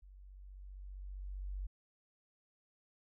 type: tone with level ramp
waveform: sine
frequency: 47.61 Hz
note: G1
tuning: 50 cents flat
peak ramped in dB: -54 to -37 dBFS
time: 0.02-1.67 s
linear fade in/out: 10 ms
effects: none